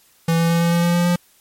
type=tone with pitch steps; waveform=square; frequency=165.7 / 167.05 / 168.4 / 169.77 / 171.15 / 172.54 / 173.94 / 175.35 Hz; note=E3 / E3 / E3 / F3 / F3 / F3 / F3 / F3; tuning=+9 / +23 / +37 / -49 / -35 / -21 / -7 / +7 cents; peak=-15 dBFS; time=0.28-1.16 s; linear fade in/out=5 ms; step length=110 ms; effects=white hiss -55 dBFS RMS until 1.4 s + MP3 64 kbps